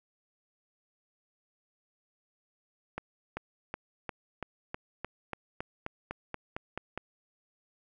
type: accelerating click train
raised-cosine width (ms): 0.5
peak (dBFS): -20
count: 15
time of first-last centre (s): 2.98-6.976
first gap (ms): 390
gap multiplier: 0.95
effects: none